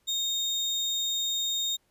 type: tone with sample-and-hold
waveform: sine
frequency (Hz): 3700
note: A#7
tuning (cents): -14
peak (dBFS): -26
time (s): 0.07-1.77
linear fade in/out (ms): 20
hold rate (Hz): 11025
effects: pink hiss -71 dBFS RMS until 1.9 s + resampled to 32000 Hz